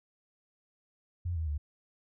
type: tone with pitch steps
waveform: sine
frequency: 87.5 / 80.24 / 73.58 Hz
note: F2 / E2 / D2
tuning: +4 / -46 / +4 cents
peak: -30 dBFS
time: 1.25-1.58 s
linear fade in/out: 10 ms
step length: 110 ms
effects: none